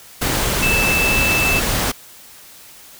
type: tone in noise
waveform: sine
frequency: 2637 Hz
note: E7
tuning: in tune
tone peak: -16 dBFS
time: 0.62-1.6 s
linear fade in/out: 10 ms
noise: pink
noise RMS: -19 dBFS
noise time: 0.21-1.92 s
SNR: 0 dB
effects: white hiss -42 dBFS RMS until 2.99 s